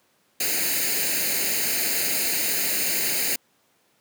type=noise with comb filter; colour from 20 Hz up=white; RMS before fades=-24 dBFS; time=0.4-3.36 s; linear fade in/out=5 ms; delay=0.44 ms; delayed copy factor=+0.75; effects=pink hiss -64 dBFS RMS until 4 s + high-pass 200 Hz 12 dB/octave